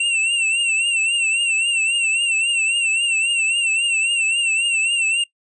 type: tone with vibrato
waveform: square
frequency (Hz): 2716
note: F7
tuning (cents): -49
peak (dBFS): -17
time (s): 0-5.24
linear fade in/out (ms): 5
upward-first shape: triangle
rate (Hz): 3.7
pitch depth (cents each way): 82
effects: noise-tail reverb RT60 0.1 s tail -21 dB re dry + resampled to 22050 Hz